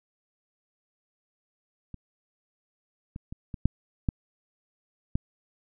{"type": "clicks", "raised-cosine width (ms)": 5, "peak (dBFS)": [-27, -25, -25, -23, -8, -12, -13], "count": 7, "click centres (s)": [1.943, 3.161, 3.325, 3.542, 3.656, 4.088, 5.155], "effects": []}